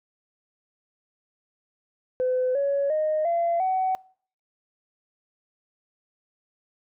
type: tone with pitch steps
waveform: sine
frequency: 508 / 560.4 / 618.2 / 682 / 752.4 Hz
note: B4 / C#5 / D#5 / F5 / F#5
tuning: +49 / +19 / -11 / -41 / +29 cents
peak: -20 dBFS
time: 2.2-3.95 s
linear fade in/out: 0 ms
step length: 350 ms
effects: noise-tail reverb RT60 0.5 s tail -25 dB re dry + tanh soft clip ceiling -17 dBFS